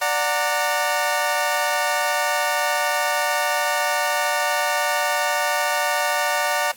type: chord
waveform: 20% pulse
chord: D augmented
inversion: none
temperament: just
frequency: 587.3 / 734.2 / 917.7 Hz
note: D5 / F#5 / A#5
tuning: 0 / -14 / -27 cents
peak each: -19 dBFS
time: 0.01-6.72 s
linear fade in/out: 10 ms
effects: white hiss -47 dBFS RMS until 6.76 s + AAC 64 kbps